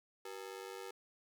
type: ring-modulated tone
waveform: sawtooth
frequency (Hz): 431.1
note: A4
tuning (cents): -35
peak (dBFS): -38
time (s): 0.25-0.91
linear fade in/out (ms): 5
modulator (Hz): 49.3
effects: none

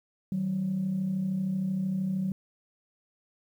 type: tone pair together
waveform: sine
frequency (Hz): 156.88 / 189.9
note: D#3 / F#3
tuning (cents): +15 / +45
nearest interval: minor third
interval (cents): 330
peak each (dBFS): -35 / -26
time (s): 0.32-2.32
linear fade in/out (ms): 2
effects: tanh soft clip ceiling -22 dBFS + 10-bit

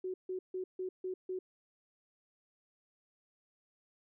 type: tone bursts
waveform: sine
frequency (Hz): 371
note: F#4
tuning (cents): +5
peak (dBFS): -35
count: 6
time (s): 0.04-1.39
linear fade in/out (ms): 5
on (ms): 100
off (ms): 150
effects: none

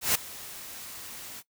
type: noise with ADSR envelope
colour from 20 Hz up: white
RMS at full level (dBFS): -22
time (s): 0.01-1.43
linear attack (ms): 140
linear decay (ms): 7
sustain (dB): -20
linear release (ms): 47
effects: noise-tail reverb RT60 0.1 s tail -18 dB re dry

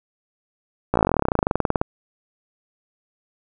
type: slowing click train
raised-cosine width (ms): 1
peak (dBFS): -4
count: 28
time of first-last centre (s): 0.94-1.815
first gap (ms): 16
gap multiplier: 1.05
effects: none

